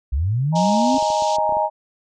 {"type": "linear sweep", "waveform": "sine", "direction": "up", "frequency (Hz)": [59, 272.2], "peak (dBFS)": -17, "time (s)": [0.12, 0.98], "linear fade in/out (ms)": 10}
{"type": "chord", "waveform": "sine", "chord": "D# suspended fourth", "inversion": "none", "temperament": "equal", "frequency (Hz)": [622.3, 830.6, 932.3], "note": ["D#5", "G#5", "A#5"], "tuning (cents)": [0, 0, 0], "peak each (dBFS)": -21, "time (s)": [0.52, 1.7], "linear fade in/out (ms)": 50}
{"type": "band-pass noise", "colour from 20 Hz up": "white", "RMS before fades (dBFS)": -33, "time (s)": [0.55, 1.37], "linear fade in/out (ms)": 10, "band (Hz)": [2800, 6900], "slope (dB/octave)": 48}
{"type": "clicks", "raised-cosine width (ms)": 2, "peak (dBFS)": -24, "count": 9, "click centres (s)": [0.945, 0.983, 1.026, 1.103, 1.223, 1.385, 1.493, 1.524, 1.569]}
{"effects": []}